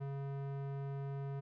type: tone with low-pass filter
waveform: square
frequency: 138.59 Hz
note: C#3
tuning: in tune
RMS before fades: -41 dBFS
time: 0-1.41 s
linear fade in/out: 20 ms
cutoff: 1200 Hz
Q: 0.58
effects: none